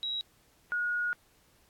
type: tone pair in turn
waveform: sine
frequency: 3858 / 1445.1 Hz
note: B7 / F#6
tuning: -41 / -41 cents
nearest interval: octave + perfect fourth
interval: 1700 cents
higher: first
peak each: -31 / -28 dBFS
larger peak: second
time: 0.03-0.21 / 0.72-1.13 s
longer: second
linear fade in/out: 0 ms
effects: pink hiss -65 dBFS RMS until 1.69 s + AAC 64 kbps